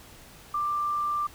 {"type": "tone", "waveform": "sine", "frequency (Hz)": 1183, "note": "D6", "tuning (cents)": 12, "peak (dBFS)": -25, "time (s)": [0.54, 1.27], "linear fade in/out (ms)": 5, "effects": ["pink hiss -50 dBFS RMS until 1.34 s"]}